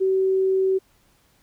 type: tone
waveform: sine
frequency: 380.7 Hz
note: F#4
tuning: 49 cents sharp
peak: -17 dBFS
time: 0-0.79 s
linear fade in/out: 20 ms
effects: pink hiss -61 dBFS RMS until 1.42 s